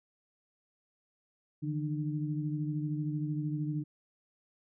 sine tone cluster, 148.6 / 161.6 / 301.6 Hz, D3 / E3 / D4, +21 / -34 / +46 cents, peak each -33 / -40 / -36 dBFS, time 1.62-3.84 s, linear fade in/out 20 ms, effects none

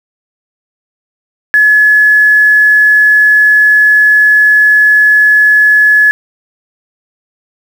sine tone with quantisation, 1704 Hz, G#6, 44 cents sharp, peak -3 dBFS, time 1.54-6.11 s, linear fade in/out 0 ms, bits 5, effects none

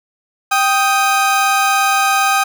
30% pulse tone pair together, 784 / 1246.9 Hz, G5 / D#6, 0 / +3 cents, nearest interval minor sixth, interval 803 cents, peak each -12 dBFS, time 0.51-2.44 s, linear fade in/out 10 ms, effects none

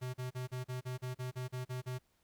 square tone bursts, 126.7 Hz, B2, 45 cents sharp, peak -38 dBFS, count 12, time 0.01-1.988 s, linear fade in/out 20 ms, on 130 ms, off 38 ms, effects pink hiss -75 dBFS RMS until 2.23 s

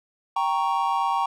triangle chord, G diminished, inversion none, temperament equal, 784 / 932.3 / 1108.7 Hz, G5 / Bb5 / Db6, 0 / 0 / 0 cents, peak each -24 / -23 / -24 dBFS, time 0.36-1.26 s, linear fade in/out 5 ms, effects none

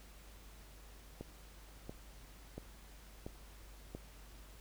click train, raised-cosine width 2 ms, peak -30 dBFS, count 5, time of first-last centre 1.21-3.95 s, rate 1.46 Hz, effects added 50 Hz sine -55 dBFS peak until 4.6 s + pink hiss -60 dBFS RMS until 4.6 s

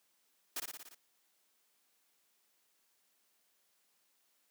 white noise with echo, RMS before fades -38 dBFS, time 0.56-0.6 s, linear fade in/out 5 ms, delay 58 ms, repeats 6, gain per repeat -3 dB, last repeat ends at 0.948 s, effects white hiss -75 dBFS RMS until 4.5 s + high-pass 200 Hz 12 dB/octave

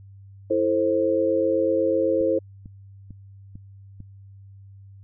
sine chord, A minor, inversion second, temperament just, 330 / 440 / 528 Hz, E4 / A4 / C5, +2 / 0 / +16 cents, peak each -24 / -25 / -21 dBFS, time 0.5-2.39 s, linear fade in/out 10 ms
click train, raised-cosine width 5 ms, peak -28 dBFS, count 5, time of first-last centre 2.21-4.004 s, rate 2.23 Hz
effects added 98 Hz sine -43 dBFS peak until 5.03 s

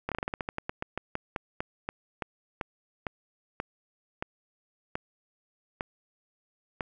slowing click train, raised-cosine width 0.5 ms, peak -16 dBFS, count 25, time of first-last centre 0.09-6.808 s, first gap 27 ms, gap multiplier 1.17, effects none

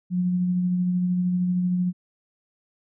sine tone with tremolo, 179.9 Hz, F#3, 48 cents flat, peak -19 dBFS, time 0.1-1.93 s, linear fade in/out 50 ms, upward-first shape sine, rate 13 Hz, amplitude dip 25%, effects none

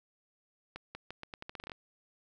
accelerating click train, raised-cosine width 0.3 ms, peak -26 dBFS, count 13, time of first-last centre 0.76-1.718 s, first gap 190 ms, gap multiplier 0.82, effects none

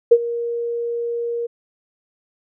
sine tone with ADSR envelope, 470.7 Hz, A#4, 17 cents sharp, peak -4 dBFS, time 0.11-1.47 s, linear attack 11 ms, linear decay 53 ms, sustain -17 dB, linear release 14 ms, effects none

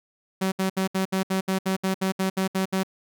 sawtooth tone bursts, 190 Hz, F#3, 46 cents sharp, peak -18 dBFS, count 14, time 0.41-2.834 s, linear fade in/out 10 ms, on 110 ms, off 68 ms, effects none

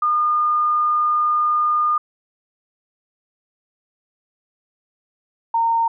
sine tone pair in turn, 1216 / 918.4 Hz, D#6 / A#5, -40 / -26 cents, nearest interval perfect fourth, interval 486 cents, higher first, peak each -15 dBFS, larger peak neither, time 0.02-1.98 / 5.54-5.88 s, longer first, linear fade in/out 5 ms, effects none

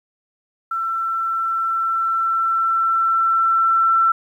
sine tone with level ramp, 1342 Hz, E6, 31 cents sharp, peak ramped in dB -20 to -12 dBFS, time 0.71-4.12 s, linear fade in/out 5 ms, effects 9-bit

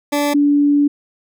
20% pulse / sine tone pair in turn, 290 / 288.7 Hz, D4 / D4, -22 / -30 cents, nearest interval unison, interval 8 cents, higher first, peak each -10 dBFS, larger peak neither, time 0.12-0.34 / 0.34-0.88 s, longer second, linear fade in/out 10 ms, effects none

